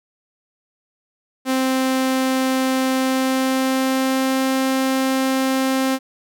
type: tone with pitch glide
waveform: sawtooth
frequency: 261.6 to 264.3 Hz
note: C4 to C4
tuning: 0 to +18 cents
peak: -13 dBFS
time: 1.45-5.99 s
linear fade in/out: 50 ms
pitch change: +18 cents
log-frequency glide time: 2.93-4.47 s
effects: none